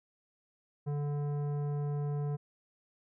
triangle tone with tanh clipping, 145.4 Hz, D3, 17 cents flat, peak -33 dBFS, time 0.86-2.37 s, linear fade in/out 20 ms, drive 17 dB, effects none

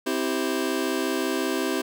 sawtooth chord, C major, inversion none, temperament just, 261.6 / 327 / 392.4 Hz, C4 / E4 / G4, 0 / -14 / +2 cents, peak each -24 dBFS, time 0.06-1.82 s, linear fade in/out 10 ms, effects none

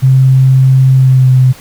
sine tone with pitch glide, 131.8 to 128.86 Hz, C3 to C3, +13 to -26 cents, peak -3 dBFS, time 0.02-1.53 s, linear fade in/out 20 ms, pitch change -39 cents, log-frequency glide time 0.95-1.32 s, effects pink hiss -35 dBFS RMS until 1.6 s

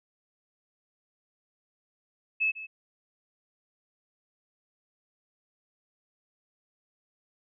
sine tone with echo, 2600 Hz, E7, 24 cents flat, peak -23 dBFS, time 2.4-2.52 s, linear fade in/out 20 ms, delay 150 ms, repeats 1, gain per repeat -14 dB, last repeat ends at 2.67 s, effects none

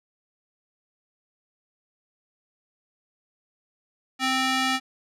square tone with band-pass filter, 261.6 Hz, C4, in tune, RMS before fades -24 dBFS, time 4.19-4.8 s, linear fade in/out 50 ms, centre 2700 Hz, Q 0.69, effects none

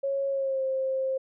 sine tone with pitch glide, 550 to 529.1 Hz, C#5 to C5, -14 to +19 cents, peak -25 dBFS, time 0.03-1.18 s, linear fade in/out 10 ms, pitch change -67 cents, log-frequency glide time 0.29-0.63 s, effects none

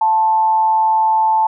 sine tone with amplitude modulation, 880 Hz, A5, in tune, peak -9 dBFS, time 0.01-1.47 s, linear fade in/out 5 ms, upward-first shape sine, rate 181 Hz, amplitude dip 40%, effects none

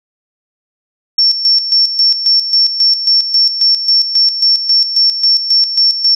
sine tone with tremolo, 5440 Hz, F8, 46 cents flat, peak -6 dBFS, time 1.18-6.15 s, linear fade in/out 5 ms, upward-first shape square, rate 3.7 Hz, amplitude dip 65%, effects none

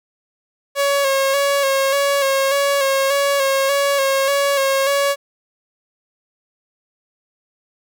sawtooth tone with vibrato, 552 Hz, C#5, 7 cents flat, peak -11 dBFS, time 0.75-5.16 s, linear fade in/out 50 ms, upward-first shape square, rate 1.7 Hz, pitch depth 31 cents each way, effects none

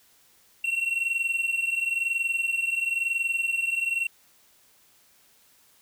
triangle tone pair together, 2722 / 2743 Hz, F7 / F7, -45 / -32 cents, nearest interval unison, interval 13 cents, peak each -24 / -28 dBFS, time 0.64-4.07 s, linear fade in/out 5 ms, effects white hiss -60 dBFS RMS until 5.81 s

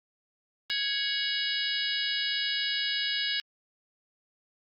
harmonic tone with a mistuned harmonic, 554.4 Hz, C#5, in tune, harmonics 3 / 4 / 5 / 6 / 7 / 8 / 9, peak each -34 / -37 / -33 / -38 / -33 / -38 / -36 dBFS, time 0.7-3.4 s, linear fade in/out 0 ms, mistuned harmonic 5, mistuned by +77 cents, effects Opus 48 kbps

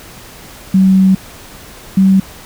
sine tone pair in turn, 190 / 191.76 Hz, F#3 / G3, +46 / -38 cents, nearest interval unison, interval 16 cents, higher second, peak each -5 dBFS, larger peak neither, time 0.74-1.15 / 1.97-2.2 s, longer first, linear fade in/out 5 ms, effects pink hiss -35 dBFS RMS until 2.45 s

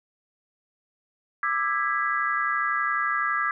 sine chord, E dominant seventh, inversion third, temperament just, 1186.7 / 1318.5 / 1648.1 / 1977.8 Hz, D6 / E6 / G#6 / B6, +18 / 0 / -14 / +2 cents, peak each -27 / -29 / -27 / -31 dBFS, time 1.43-3.51 s, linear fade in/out 2 ms, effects none

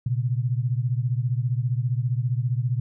sine beating tone pair, 119.1 / 134.1 Hz, A#2 / C3, +38 / +43 cents, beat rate 15 Hz, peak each -23 / -26 dBFS, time 0.06-2.8 s, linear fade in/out 5 ms, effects none

